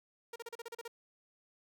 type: tone bursts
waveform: sawtooth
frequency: 466.2 Hz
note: A#4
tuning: in tune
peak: -38 dBFS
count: 9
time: 0.33-0.879 s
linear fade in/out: 5 ms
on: 29 ms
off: 36 ms
effects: none